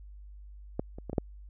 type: clicks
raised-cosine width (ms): 2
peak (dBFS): -16 / -29 / -23 / -21 / -12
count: 5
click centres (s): 0.795 / 0.985 / 1.097 / 1.131 / 1.182
effects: added 50 Hz sine -45 dBFS peak until 1.49 s